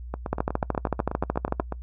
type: two click trains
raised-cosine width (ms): 1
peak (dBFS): -15 / -9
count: 14 / 18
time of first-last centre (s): 0.14-1.723 / 0.33-1.599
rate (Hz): 8.21 / 13.4
effects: noise-tail reverb RT60 0.1 s tail -24 dB re dry + added 60 Hz sine -35 dBFS peak until 1.82 s